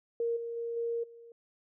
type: tone with level steps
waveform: sine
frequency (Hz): 466.2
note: A#4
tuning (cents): 0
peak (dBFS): -28 / -35 / -33 / -30 / -49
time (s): 0.2-1.32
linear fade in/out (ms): 2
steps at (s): 0.36 / 0.56 / 0.76 / 1.03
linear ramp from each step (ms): 10
effects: none